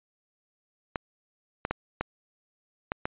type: clicks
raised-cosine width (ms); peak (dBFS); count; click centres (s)
0.5; -13; 6; 0.958 / 1.651 / 1.71 / 2.01 / 2.919 / 3.055
effects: resampled to 8000 Hz